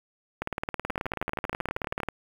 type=two click trains; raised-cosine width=0.5 ms; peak=-16 / -14 dBFS; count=15 / 32; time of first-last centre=0.9-2.002 / 0.42-2.087 s; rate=12.7 / 18.6 Hz; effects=7-bit